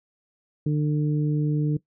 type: harmonic tone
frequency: 150 Hz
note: D3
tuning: 37 cents sharp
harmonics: 1 / 2 / 3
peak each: -21 / -27 / -34 dBFS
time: 0.66-1.77 s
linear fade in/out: 5 ms
effects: noise-tail reverb RT60 0.1 s tail -19 dB re dry